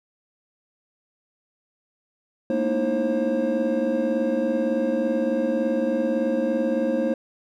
triangle tone cluster, 218.9 / 236.9 / 305.1 / 328.5 / 535 Hz, A3 / A#3 / D#4 / E4 / C5, -9 / +28 / -34 / -6 / +38 cents, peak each -29 / -24 / -26 / -29 / -22 dBFS, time 2.5-7.14 s, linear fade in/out 2 ms, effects none

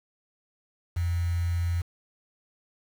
sine tone with quantisation, 86 Hz, F2, 26 cents flat, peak -24 dBFS, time 0.96-1.82 s, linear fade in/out 10 ms, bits 7, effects none

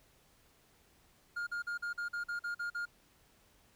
triangle tone bursts, 1415 Hz, F6, 22 cents sharp, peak -33 dBFS, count 10, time 1.36-2.856 s, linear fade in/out 10 ms, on 110 ms, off 44 ms, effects pink hiss -67 dBFS RMS until 3.75 s

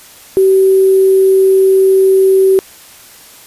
sine tone with sample-and-hold, 383.2 Hz, G4, 39 cents flat, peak -5 dBFS, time 0.37-2.59 s, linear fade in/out 0 ms, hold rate 11025 Hz, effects white hiss -38 dBFS RMS until 3.46 s + resampled to 32000 Hz

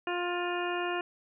harmonic tone, 352.6 Hz, F4, 17 cents sharp, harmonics 1 / 2 / 3 / 4 / 5 / 7 / 8, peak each -33 / -36 / -38 / -39 / -40 / -41 / -42 dBFS, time 0.07-1.01 s, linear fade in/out 2 ms, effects none

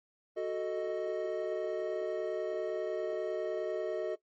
triangle chord, D# diminished, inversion first, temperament equal, 370 / 440 / 622.3 Hz, F#4 / A4 / D#5, 0 / 0 / 0 cents, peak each -34 dBFS, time 0.36-4.16 s, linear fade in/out 20 ms, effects noise-tail reverb RT60 0.1 s tail -18 dB re dry + MP3 32 kbps

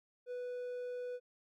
triangle tone, 493.9 Hz, B4, in tune, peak -37 dBFS, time 0.26-1.2 s, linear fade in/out 50 ms, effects none

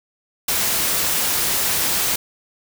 white noise, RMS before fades -20 dBFS, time 0.48-2.16 s, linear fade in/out 5 ms, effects none

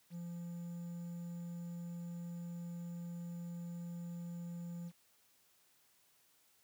triangle tone with quantisation, 172.2 Hz, F3, 24 cents flat, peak -40 dBFS, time 0.1-4.92 s, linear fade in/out 50 ms, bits 11, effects white hiss -71 dBFS RMS until 6.63 s + high-pass 60 Hz 12 dB/octave

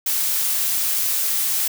blue noise, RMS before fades -21 dBFS, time 0.06-1.68 s, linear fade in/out 5 ms, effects none

